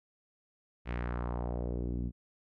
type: tone with low-pass filter sweep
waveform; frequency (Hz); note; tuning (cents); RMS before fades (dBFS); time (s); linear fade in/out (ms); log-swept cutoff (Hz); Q
sawtooth; 60.1; B1; -46; -35; 0.85-2.12; 50; 2500 to 220; 1.9
effects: none